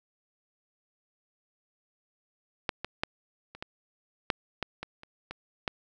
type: clicks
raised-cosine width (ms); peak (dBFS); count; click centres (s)
0.3; -11 / -17 / -11 / -28 / -20 / -8 / -14 / -20 / -30 / -22 / -13; 11; 2.692 / 2.846 / 3.035 / 3.55 / 3.625 / 4.302 / 4.627 / 4.83 / 5.034 / 5.31 / 5.678
effects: none